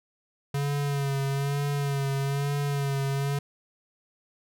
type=tone with vibrato; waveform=square; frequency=140.3 Hz; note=C#3; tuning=21 cents sharp; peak=-26 dBFS; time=0.54-3.39 s; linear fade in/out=5 ms; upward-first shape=sine; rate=1.1 Hz; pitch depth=37 cents each way; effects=none